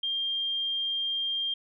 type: tone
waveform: sine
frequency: 3198 Hz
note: G7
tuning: 34 cents sharp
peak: -27 dBFS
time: 0.03-1.54 s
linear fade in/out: 5 ms
effects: none